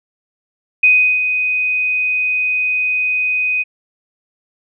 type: tone with ADSR envelope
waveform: sine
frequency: 2500 Hz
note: D#7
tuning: 8 cents sharp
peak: -6 dBFS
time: 0.83-3.64 s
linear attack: 7 ms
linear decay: 360 ms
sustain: -8 dB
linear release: 26 ms
effects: none